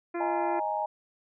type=harmonic tone; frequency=344 Hz; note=F4; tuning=26 cents flat; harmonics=1 / 2 / 3 / 4 / 5 / 6 / 7; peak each=-31 / -37 / -41 / -43 / -45 / -47 / -48 dBFS; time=0.14-0.6 s; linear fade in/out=10 ms
type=chord; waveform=sine; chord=D# suspended fourth; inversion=none; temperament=equal; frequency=622.3 / 830.6 / 932.3 Hz; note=D#5 / G#5 / A#5; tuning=0 / 0 / 0 cents; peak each=-33 / -30 / -33 dBFS; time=0.2-0.86 s; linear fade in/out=5 ms
effects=none